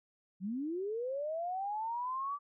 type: linear sweep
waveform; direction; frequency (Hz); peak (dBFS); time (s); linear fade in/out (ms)
sine; up; 174.61 to 1165; -34; 0.4-2.39; 50
effects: none